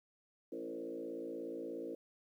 sine tone with frequency modulation, 400 Hz, G4, 35 cents sharp, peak -40 dBFS, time 0.52-1.95 s, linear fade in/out 5 ms, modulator 56.8 Hz, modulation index 2.3, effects 12-bit

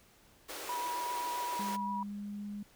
pink high-pass noise, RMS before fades -43 dBFS, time 0.48-1.77 s, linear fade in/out 20 ms, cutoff 320 Hz, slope 48 dB/octave
sine tone with vibrato, 972 Hz, B5, 28 cents flat, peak -34 dBFS, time 0.69-2.03 s, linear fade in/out 2 ms, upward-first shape sine, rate 7.6 Hz, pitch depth 14 cents each way
sine tone with pitch glide, 203.1 to 205.3 Hz, G#3 to G#3, -38 to -20 cents, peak -38 dBFS, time 1.59-2.63 s, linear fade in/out 5 ms, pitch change +18 cents, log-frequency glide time 1.98-2.42 s
effects pink hiss -63 dBFS RMS until 2.75 s

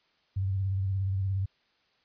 sine tone with vibrato, 96.4 Hz, G2, 28 cents flat, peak -26 dBFS, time 0.36-1.46 s, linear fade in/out 10 ms, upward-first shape sine, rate 17 Hz, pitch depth 47 cents each way, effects white hiss -69 dBFS RMS until 2.04 s + resampled to 11025 Hz

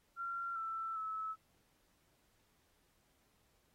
sine tone with pitch steps, 1374 / 1331 / 1301 Hz, F6 / E6 / E6, -29 / +16 / -23 cents, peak -38 dBFS, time 0.16-1.36 s, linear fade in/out 50 ms, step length 400 ms, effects pink hiss -75 dBFS RMS until 3.74 s + AAC 48 kbps

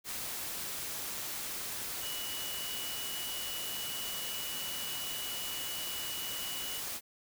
sine tone in noise, 2938 Hz, F#7, 13 cents flat, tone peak -41 dBFS, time 2-6.82 s, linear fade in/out 50 ms, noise white, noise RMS -39 dBFS, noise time 0.04-7.01 s, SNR -5 dB, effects none

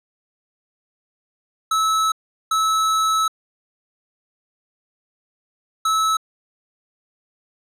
square tone bursts at uneven times, 1300 Hz, E6, 24 cents flat, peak -17 dBFS, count 3, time 1.71-2.12 / 2.51-3.28 / 5.85-6.17 s, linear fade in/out 5 ms, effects low-pass 11000 Hz 12 dB/octave

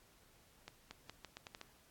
accelerating click train, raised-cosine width 0.2 ms, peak -30 dBFS, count 8, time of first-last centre 0.68-1.614 s, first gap 230 ms, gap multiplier 0.81, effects pink hiss -67 dBFS RMS until 1.9 s + AAC 64 kbps

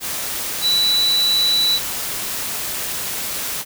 sine tone in noise, 3951 Hz, B7, in tune, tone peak -14 dBFS, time 0.61-1.8 s, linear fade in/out 50 ms, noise white, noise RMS -25 dBFS, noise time 0-3.65 s, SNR +8 dB, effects none

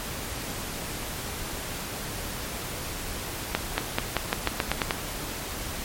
accelerating click train, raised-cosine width 0.3 ms, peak -6 dBFS, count 10, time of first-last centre 3.55-4.908 s, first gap 230 ms, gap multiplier 0.89, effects pink hiss -34 dBFS RMS until 5.84 s + MP3 64 kbps

